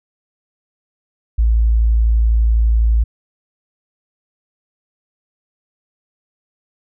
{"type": "tone", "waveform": "sine", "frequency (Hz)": 56, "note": "A1", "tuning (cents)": 31, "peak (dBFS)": -10, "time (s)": [1.38, 3.04], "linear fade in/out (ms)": 10, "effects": []}